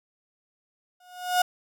35% pulse tone with exponential growth, 723 Hz, F#5, 40 cents flat, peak -15 dBFS, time 1-1.42 s, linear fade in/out 5 ms, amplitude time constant 90 ms, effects none

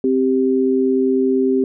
sine tone pair together, 261.9 / 392 Hz, C4 / G4, +2 / 0 cents, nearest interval perfect fifth, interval 698 cents, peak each -16 dBFS, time 0.04-1.64 s, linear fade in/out 2 ms, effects none

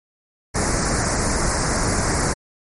pink band-stop noise, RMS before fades -20 dBFS, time 0.54-2.34 s, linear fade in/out 20 ms, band 2100 to 4800 Hz, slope 48 dB/octave, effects MP3 48 kbps

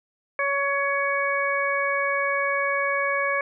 harmonic tone, 560 Hz, C#5, 18 cents sharp, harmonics 1 / 2 / 3 / 4, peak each -27 / -27 / -27 / -27 dBFS, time 0.39-3.41 s, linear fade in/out 2 ms, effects none

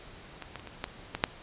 clicks, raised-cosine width 0.3 ms, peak -23 / -22 / -30 / -26 / -15 / -16 / -6 dBFS, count 7, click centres 0.423 / 0.557 / 0.596 / 0.673 / 0.841 / 1.15 / 1.239 s, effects pink hiss -49 dBFS RMS until 1.42 s + resampled to 8000 Hz

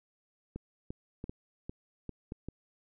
clicks, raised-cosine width 3 ms, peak -26 dBFS, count 8, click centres 0.56 / 0.905 / 1.241 / 1.295 / 1.695 / 2.093 / 2.321 / 2.486 s, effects none

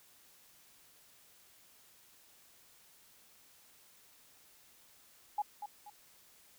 sine tone with echo, 830.6 Hz, G#5, in tune, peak -30 dBFS, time 5.38-5.42 s, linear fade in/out 5 ms, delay 240 ms, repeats 2, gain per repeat -9 dB, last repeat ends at 5.9 s, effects white hiss -63 dBFS RMS until 6.58 s

